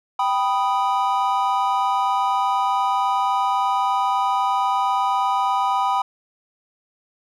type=chord; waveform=triangle; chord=G augmented; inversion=none; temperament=equal; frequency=784 / 987.8 / 1244.5 Hz; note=G5 / B5 / D#6; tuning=0 / 0 / 0 cents; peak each=-20 / -19 / -23 dBFS; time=0.19-6.02 s; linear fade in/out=5 ms; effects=none